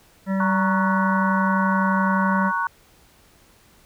harmonic tone, 192.8 Hz, G3, 28 cents flat, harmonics 1 / 3 / 5 / 7 / 9 / 10, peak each -20 / -30 / -34 / -37 / -39 / -40 dBFS, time 0.26-2.52 s, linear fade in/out 50 ms
sine chord, F# major, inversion first, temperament equal, 932.3 / 1108.7 / 1480 Hz, A#5 / C#6 / F#6, 0 / 0 / 0 cents, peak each -25 dBFS, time 0.4-2.67 s, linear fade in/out 2 ms
effects pink hiss -55 dBFS RMS until 3.85 s

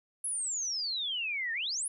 sine exponential two-way sweep, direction down then up, 10840 to 1775 to 10840 Hz, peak -31 dBFS, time 0.24-1.88 s, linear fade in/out 5 ms, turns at 1.53 s, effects none

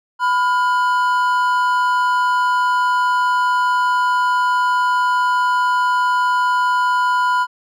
triangle tone pair together, 995 / 1419.7 Hz, B5 / F6, +13 / +28 cents, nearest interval tritone, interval 615 cents, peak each -13 / -18 dBFS, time 0.19-7.47 s, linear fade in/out 50 ms, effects none

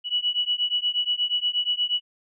sine beating tone pair, 2937 / 2945.4 Hz, F#7 / F#7, -13 / -9 cents, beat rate 8.4 Hz, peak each -25 dBFS, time 0.04-2.01 s, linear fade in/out 50 ms, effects none

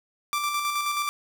sawtooth tone with tremolo, 1174.7 Hz, D6, in tune, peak -20 dBFS, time 0.33-1.09 s, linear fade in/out 0 ms, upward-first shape square, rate 9.4 Hz, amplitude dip 35%, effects none

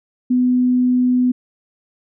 sine tone, 250 Hz, B3, 21 cents sharp, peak -12 dBFS, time 0.3-1.32 s, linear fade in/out 10 ms, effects none

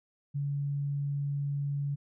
sine tone, 142.1 Hz, C#3, 43 cents sharp, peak -29 dBFS, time 0.34-1.96 s, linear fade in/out 20 ms, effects none

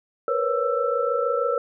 sine tone cluster, 471 / 497.3 / 552 / 1328 Hz, A#4 / B4 / C#5 / E6, +18 / +12 / -7 / +12 cents, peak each -26 dBFS, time 0.28-1.58 s, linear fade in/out 2 ms, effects none

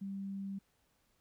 sine tone, 196 Hz, G3, in tune, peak -38 dBFS, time 0.01-0.59 s, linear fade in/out 10 ms, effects pink hiss -75 dBFS RMS until 1.2 s

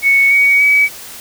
sine tone with pitch steps, 2217 / 2247 / 2277 Hz, C#7 / C#7 / C#7, 0 / +23 / +46 cents, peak -7 dBFS, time 0.02-0.89 s, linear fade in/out 50 ms, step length 290 ms, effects white hiss -32 dBFS RMS until 1.2 s

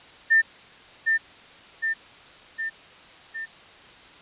sine tone with echo, 1797 Hz, A6, 36 cents sharp, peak -14 dBFS, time 0.3-0.42 s, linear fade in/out 20 ms, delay 760 ms, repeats 4, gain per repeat -4 dB, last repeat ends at 3.46 s, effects white hiss -48 dBFS RMS until 4.21 s + resampled to 8000 Hz

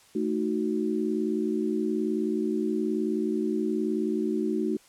sine chord, D# diminished, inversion second, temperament equal, 220 / 311.1 / 370 Hz, A3 / D#4 / F#4, 0 / 0 / 0 cents, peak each -29 dBFS, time 0.15-4.77 s, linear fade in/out 5 ms, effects white hiss -57 dBFS RMS until 4.88 s + low-pass 10000 Hz 12 dB/octave

